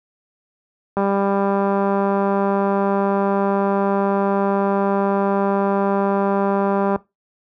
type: click train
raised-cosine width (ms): 1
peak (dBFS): -7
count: 1187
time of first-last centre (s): 0.97-6.96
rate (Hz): 198
effects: noise-tail reverb RT60 0.2 s tail -19 dB re dry + high-pass 60 Hz 12 dB/octave